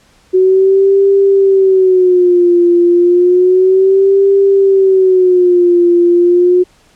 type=tone with vibrato; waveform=sine; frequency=370 Hz; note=F#4; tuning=in tune; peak=-5 dBFS; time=0.33-6.64 s; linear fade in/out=20 ms; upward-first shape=sine; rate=0.31 Hz; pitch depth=110 cents each way; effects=pink hiss -49 dBFS RMS until 6.95 s + low-pass 9000 Hz 12 dB/octave